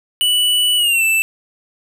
square tone with pitch glide, 2960 to 2652 Hz, F#7 to E7, 0 to +10 cents, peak -13 dBFS, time 0.21-1.22 s, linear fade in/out 0 ms, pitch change -190 cents, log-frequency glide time 0.77-1.03 s, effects none

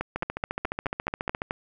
two click trains, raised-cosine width 0.5 ms, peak -13 / -14 dBFS, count 8 / 19, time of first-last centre 0.01-1.509 / 0.16-1.419 s, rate 4.67 / 14.3 Hz, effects none

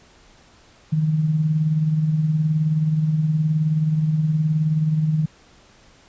sine tone with tremolo, 155.56 Hz, D#3, in tune, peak -14 dBFS, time 0.92-5.26 s, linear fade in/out 10 ms, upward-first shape triangle, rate 19 Hz, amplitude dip 55%, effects pink hiss -52 dBFS RMS until 6.08 s + resampled to 16000 Hz

